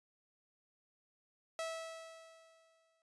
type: tone with exponential decay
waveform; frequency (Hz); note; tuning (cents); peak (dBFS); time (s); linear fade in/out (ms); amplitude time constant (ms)
sawtooth; 652; E5; -19; -33; 1.59-3.02; 1; 310
effects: resampled to 22050 Hz